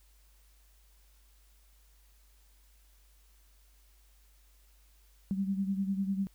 sine beating tone pair, 193.4 / 203.4 Hz, G3 / G#3, -23 / -36 cents, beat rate 10 Hz, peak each -30 / -36 dBFS, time 5.31-6.27 s, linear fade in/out 0 ms, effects added 50 Hz sine -60 dBFS peak until 6.34 s + white hiss -68 dBFS RMS until 6.34 s

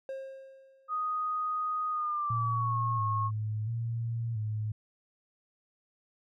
triangle tone with exponential decay, 535 Hz, C5, 38 cents sharp, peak -32 dBFS, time 0.09-1.2 s, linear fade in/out 1 ms, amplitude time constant 240 ms
sine tone with pitch glide, 1244.5 to 1089.7 Hz, D#6 to C#6, 0 to -30 cents, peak -29 dBFS, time 0.88-3.31 s, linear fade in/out 50 ms, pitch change -230 cents, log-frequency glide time 1.9-2.79 s
sine tone with vibrato, 111.6 Hz, A2, 25 cents sharp, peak -30 dBFS, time 2.3-4.72 s, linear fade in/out 5 ms, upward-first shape square, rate 0.73 Hz, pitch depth 63 cents each way
effects none

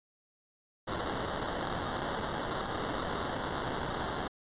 white noise with sample-and-hold, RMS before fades -35 dBFS, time 0.87-4.28 s, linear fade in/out 10 ms, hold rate 2450 Hz, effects resampled to 8000 Hz

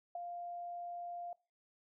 sine tone with ADSR envelope, 698.5 Hz, F5, in tune, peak -35 dBFS, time 0.15-1.33 s, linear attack 5 ms, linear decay 6 ms, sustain -6 dB, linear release 3 ms, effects noise-tail reverb RT60 0.3 s tail -22 dB re dry

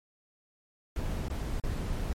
brown noise with dropouts, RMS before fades -32 dBFS, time 0.96-2.13 s, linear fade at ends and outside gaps 2 ms, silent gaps 1.284-1.3 / 1.6-1.637 s, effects MP3 64 kbps

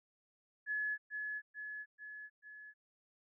sine tone with echo, 1704 Hz, G#6, 44 cents sharp, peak -34 dBFS, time 0.66-0.98 s, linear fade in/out 50 ms, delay 440 ms, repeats 4, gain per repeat -4 dB, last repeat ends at 2.74 s, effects none

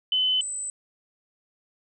sine tone pair in turn, 3030 / 8047 Hz, F#7 / B8, +40 / +31 cents, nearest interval octave + perfect fourth, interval 1691 cents, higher second, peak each -20 / -29 dBFS, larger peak first, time 0.12-0.41 / 0.41-0.7 s, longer neither, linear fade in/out 2 ms, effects none

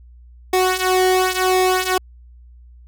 sawtooth tone with flanger, 370.8 Hz, F#4, 4 cents sharp, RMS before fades -17 dBFS, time 0.53-1.98 s, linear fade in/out 5 ms, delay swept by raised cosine 2 to 3.5 ms, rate 0.94 Hz, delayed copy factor -0.75, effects added 60 Hz sine -41 dBFS peak until 2.87 s

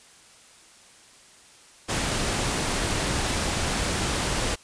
pink noise, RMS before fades -26 dBFS, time 1.88-4.56 s, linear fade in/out 20 ms, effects white hiss -52 dBFS RMS until 4.63 s + resampled to 22050 Hz

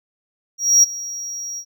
triangle tone with ADSR envelope, 5670 Hz, F8, 25 cents sharp, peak -6 dBFS, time 0.58-1.65 s, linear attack 250 ms, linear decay 18 ms, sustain -19 dB, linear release 70 ms, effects none

